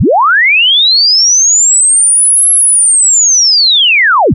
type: linear two-way sweep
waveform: sine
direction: up then down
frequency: 51.1 to 11175 to 51.1 Hz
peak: -4 dBFS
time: 0-4.34 s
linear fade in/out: 10 ms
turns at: 2.51 s
effects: none